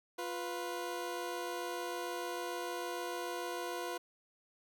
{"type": "tone pair together", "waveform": "20% pulse", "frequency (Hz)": [351.5, 493.9], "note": ["F4", "B4"], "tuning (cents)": [11, 0], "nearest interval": "tritone", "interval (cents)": 589, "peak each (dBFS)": [-35, -36], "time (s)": [0.18, 3.98], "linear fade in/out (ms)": 10, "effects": []}